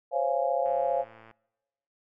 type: chord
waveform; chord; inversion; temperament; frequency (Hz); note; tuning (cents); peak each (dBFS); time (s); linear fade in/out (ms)
sine; Db major seventh; third; just; 519.7 / 554.4 / 693 / 831.5; C5 / Db5 / F5 / Ab5; -12 / 0 / -14 / +2; -30 / -29 / -28 / -32; 0.11-1.05; 50
type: click train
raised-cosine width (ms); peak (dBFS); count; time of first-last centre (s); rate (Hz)
0.5; -36; 74; 0.66-1.312; 112
effects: noise-tail reverb RT60 1.0 s tail -25 dB re dry